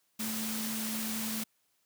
sine tone in noise, 220 Hz, A3, in tune, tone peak -36 dBFS, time 0.19-1.44 s, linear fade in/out 10 ms, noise white, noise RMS -37 dBFS, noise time 0.19-1.44 s, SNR -2 dB, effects white hiss -74 dBFS RMS until 1.85 s + high-pass 80 Hz 12 dB/octave

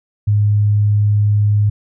sine tone, 104 Hz, G#2, 3 cents sharp, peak -10 dBFS, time 0.27-1.7 s, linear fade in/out 10 ms, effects none

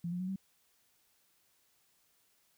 sine tone with pitch steps, 171.3 / 177.85 / 184.66 / 191.72 Hz, F3 / F3 / F#3 / G3, -33 / +32 / -3 / -38 cents, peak -34 dBFS, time 0.04-0.36 s, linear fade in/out 5 ms, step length 80 ms, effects white hiss -72 dBFS RMS until 2.57 s

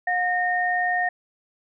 sine tone pair together, 720 / 1839.6 Hz, F#5 / A#6, -47 / -23 cents, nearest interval octave + major third, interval 1624 cents, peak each -23 dBFS, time 0.07-1.09 s, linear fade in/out 5 ms, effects none

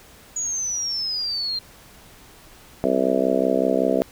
sine exponential sweep, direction down, 6850 to 4153 Hz, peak -23 dBFS, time 0.36-1.59 s, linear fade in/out 5 ms
harmonic tone, 65.3 Hz, C2, 3 cents flat, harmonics 3 / 4 / 5 / 6 / 7 / 8 / 9 / 10, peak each -29 / -24 / -28 / -26 / -25 / -26 / -26 / -24 dBFS, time 2.84-4.02 s, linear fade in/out 0 ms
effects pink hiss -48 dBFS RMS until 4.11 s

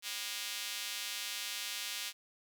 square tone with high-pass filter, 110 Hz, A2, in tune, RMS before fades -40 dBFS, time 0.02-2.13 s, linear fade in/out 50 ms, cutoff 3100 Hz, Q 1.1, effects none

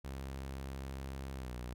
sawtooth tone with pitch glide, 67.2 to 61.27 Hz, C2 to B1, +47 to -13 cents, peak -37 dBFS, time 0.04-1.74 s, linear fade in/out 10 ms, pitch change -160 cents, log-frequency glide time 1.34-1.53 s, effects none

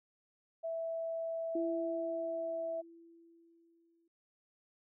sine tone, 658 Hz, E5, 3 cents flat, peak -35 dBFS, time 0.63-2.82 s, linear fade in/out 20 ms
sine tone with exponential decay, 334.5 Hz, E4, 25 cents sharp, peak -32 dBFS, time 1.55-4.08 s, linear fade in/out 5 ms, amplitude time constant 550 ms
effects none

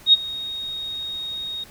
sine tone with ADSR envelope, 3739 Hz, A#7, 4 cents sharp, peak -7 dBFS, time 0.06-1.64 s, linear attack 71 ms, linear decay 25 ms, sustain -20 dB, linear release 6 ms, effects pink hiss -47 dBFS RMS until 1.7 s

